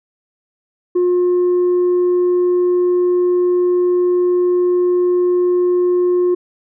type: tone with tanh clipping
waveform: sine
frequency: 357.3 Hz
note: F4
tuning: 40 cents sharp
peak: -12 dBFS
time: 0.95-6.35 s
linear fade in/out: 10 ms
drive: 1 dB
effects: none